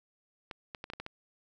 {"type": "clicks", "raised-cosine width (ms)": 0.3, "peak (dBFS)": -24, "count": 7, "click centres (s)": [0.512, 0.748, 0.841, 0.901, 0.935, 1, 1.064], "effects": ["11-bit"]}